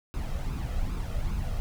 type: noise with flanger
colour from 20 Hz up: brown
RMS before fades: -30 dBFS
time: 0.14-1.6 s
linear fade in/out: 0 ms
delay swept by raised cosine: 0.78 to 1.6 ms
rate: 2.5 Hz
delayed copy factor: +0.55
effects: none